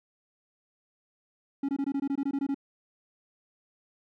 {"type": "tone bursts", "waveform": "triangle", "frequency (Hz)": 277.2, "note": "C#4", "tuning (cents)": 0, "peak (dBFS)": -24, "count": 12, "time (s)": [1.63, 2.545], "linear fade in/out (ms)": 5, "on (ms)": 57, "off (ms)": 21, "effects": []}